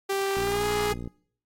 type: tone with pitch glide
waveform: sawtooth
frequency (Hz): 392 to 415.3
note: G4 to G#4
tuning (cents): 0 to 0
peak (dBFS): -21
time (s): 0.09-0.93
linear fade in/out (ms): 10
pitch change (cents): +100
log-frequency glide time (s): 0.4-0.65
type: click train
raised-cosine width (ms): 3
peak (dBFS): -23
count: 43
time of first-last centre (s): 0.37-1.075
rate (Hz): 59.6
effects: noise-tail reverb RT60 0.6 s tail -24 dB re dry + AAC 48 kbps